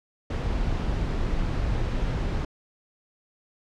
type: noise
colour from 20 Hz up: brown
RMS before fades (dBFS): -26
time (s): 0.3-2.45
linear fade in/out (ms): 5
effects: low-pass 5000 Hz 12 dB/octave